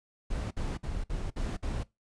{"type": "noise bursts", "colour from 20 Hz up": "brown", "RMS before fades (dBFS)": -33, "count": 6, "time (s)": [0.3, 1.835], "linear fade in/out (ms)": 10, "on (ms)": 210, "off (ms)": 55, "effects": ["noise-tail reverb RT60 0.2 s tail -21 dB re dry", "resampled to 22050 Hz"]}